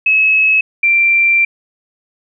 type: tone pair in turn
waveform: sine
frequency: 2578 / 2359 Hz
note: E7 / D7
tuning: -39 / +7 cents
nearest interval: major second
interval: 154 cents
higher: first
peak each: -8 dBFS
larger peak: neither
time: 0.06-0.61 / 0.83-1.45 s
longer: second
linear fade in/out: 5 ms
effects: none